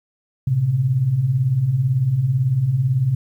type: beating tone pair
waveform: sine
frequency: 114.1 / 132.1 Hz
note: A#2 / C3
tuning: -37 / +17 cents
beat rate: 18 Hz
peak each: -23 / -16 dBFS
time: 0.47-3.15 s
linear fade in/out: 5 ms
effects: 9-bit